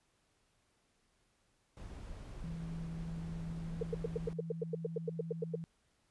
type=noise; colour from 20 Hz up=brown; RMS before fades=-47 dBFS; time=1.77-4.33 s; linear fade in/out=0 ms
type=tone; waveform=sine; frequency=164.81 Hz; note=E3; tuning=in tune; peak=-40 dBFS; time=2.44-5.64 s; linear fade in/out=0 ms
type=tone bursts; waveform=sine; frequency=458.2 Hz; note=A#4; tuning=30 cents flat; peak=-31 dBFS; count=16; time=3.81-5.555 s; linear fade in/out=5 ms; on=20 ms; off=95 ms
effects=pink hiss -75 dBFS RMS until 6.1 s + resampled to 24000 Hz